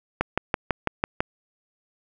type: click train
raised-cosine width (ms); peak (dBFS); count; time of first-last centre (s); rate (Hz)
0.5; -6; 7; 0.21-1.205; 6.03
effects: none